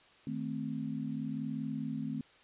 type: chord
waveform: sine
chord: A diminished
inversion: second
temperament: equal with one note detuned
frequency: 155.56 / 220 / 260.9 Hz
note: Eb3 / A3 / C4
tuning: 0 / 0 / -5 cents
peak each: -40 / -38 / -38 dBFS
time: 0.27-2.21 s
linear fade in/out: 2 ms
effects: white hiss -61 dBFS RMS until 2.43 s + resampled to 8000 Hz